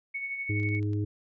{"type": "tone with tremolo", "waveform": "sine", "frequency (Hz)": 2217, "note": "C#7", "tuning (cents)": 0, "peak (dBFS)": -30, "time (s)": [0.14, 0.8], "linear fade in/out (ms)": 10, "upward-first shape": "sine", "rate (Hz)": 12, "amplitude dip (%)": 45}
{"type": "harmonic tone", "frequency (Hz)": 103.83, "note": "G#2", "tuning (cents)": 0, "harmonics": [1, 3, 4], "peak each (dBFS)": [-27, -33, -40], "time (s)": [0.49, 1.05], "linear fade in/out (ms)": 10}
{"type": "clicks", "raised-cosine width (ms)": 0.2, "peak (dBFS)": -36, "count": 6, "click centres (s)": [0.6, 0.632, 0.689, 0.75, 0.829, 0.933]}
{"effects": []}